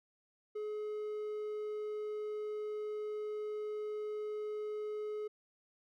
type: tone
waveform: triangle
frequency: 423.8 Hz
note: G#4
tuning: 35 cents sharp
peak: -35 dBFS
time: 0.55-5.28 s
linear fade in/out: 10 ms
effects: none